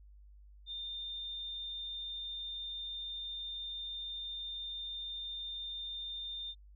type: tone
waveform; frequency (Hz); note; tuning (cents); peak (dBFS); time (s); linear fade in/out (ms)
sine; 3613; A7; +45; -39; 0.66-6.55; 50
effects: added 50 Hz sine -54 dBFS peak until 6.75 s